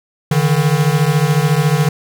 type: beating tone pair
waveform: square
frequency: 144 / 158 Hz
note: D3 / D#3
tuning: -34 / +27 cents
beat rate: 14 Hz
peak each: -15 dBFS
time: 0.31-1.89 s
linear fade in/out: 5 ms
effects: none